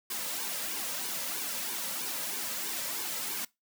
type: noise with flanger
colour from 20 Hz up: white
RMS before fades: -35 dBFS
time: 0.1-3.45 s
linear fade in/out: 5 ms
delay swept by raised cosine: 1.5 to 2.8 ms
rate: 3.1 Hz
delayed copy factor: -0.65
effects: noise-tail reverb RT60 0.2 s tail -22 dB re dry + high-pass 200 Hz 12 dB/octave